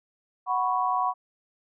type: chord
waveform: sine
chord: F# suspended fourth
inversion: none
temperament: equal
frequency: 740 / 987.8 / 1108.7 Hz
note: F#5 / B5 / C#6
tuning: 0 / 0 / 0 cents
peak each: -27 dBFS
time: 0.46-1.14 s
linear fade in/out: 50 ms
effects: none